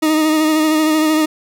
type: tone with vibrato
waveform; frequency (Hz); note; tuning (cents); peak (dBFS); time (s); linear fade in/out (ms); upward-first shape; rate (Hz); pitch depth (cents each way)
40% pulse; 311.1; D#4; 0; -11; 0.02-1.26; 10; sine; 13; 28
effects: none